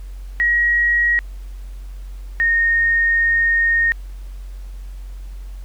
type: tone pair in turn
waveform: sine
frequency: 1900 / 1848 Hz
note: A#6 / A#6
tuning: +33 / -16 cents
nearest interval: unison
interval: 49 cents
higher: first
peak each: -13 dBFS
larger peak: neither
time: 0.4-1.19 / 2.4-3.92 s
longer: second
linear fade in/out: 0 ms
effects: added 46 Hz sine -29 dBFS peak until 5.64 s + pink hiss -52 dBFS RMS until 5.64 s